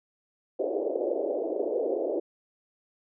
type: band-pass noise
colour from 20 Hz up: pink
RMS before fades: -29 dBFS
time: 0.59-2.2 s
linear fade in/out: 10 ms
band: 340 to 620 Hz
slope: 48 dB/octave
effects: none